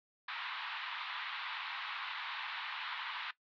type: band-pass noise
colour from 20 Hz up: pink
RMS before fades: -42 dBFS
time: 0.28-3.31 s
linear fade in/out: 5 ms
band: 900 to 3900 Hz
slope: 48 dB/octave
effects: noise-tail reverb RT60 0.1 s tail -17 dB re dry